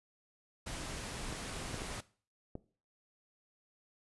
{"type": "noise", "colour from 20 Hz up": "pink", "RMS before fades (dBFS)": -42, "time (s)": [0.66, 2.01], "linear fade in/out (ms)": 10}
{"type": "clicks", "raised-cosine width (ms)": 2, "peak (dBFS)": -28, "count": 4, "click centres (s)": [1.326, 1.743, 1.819, 2.554]}
{"effects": ["noise-tail reverb RT60 0.4 s tail -18 dB re dry", "resampled to 24000 Hz"]}